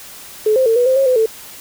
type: tone with pitch steps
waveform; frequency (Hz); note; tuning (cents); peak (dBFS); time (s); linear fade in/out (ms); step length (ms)
sine; 429.9 / 521 / 451.6 / 488.7 / 521 / 542 / 508 / 444.3; A4 / C5 / A4 / B4 / C5 / C#5 / B4 / A4; -40 / -7 / +45 / -18 / -7 / -39 / +49 / +17; -10; 0.46-1.26; 5; 100
effects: white hiss -36 dBFS RMS until 1.6 s